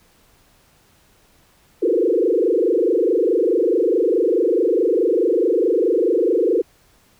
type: tone with frequency modulation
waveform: sine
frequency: 410 Hz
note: G#4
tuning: 22 cents flat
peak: -14 dBFS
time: 1.82-6.62 s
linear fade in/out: 10 ms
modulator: 24.7 Hz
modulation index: 3.4
effects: pink hiss -56 dBFS RMS until 7.19 s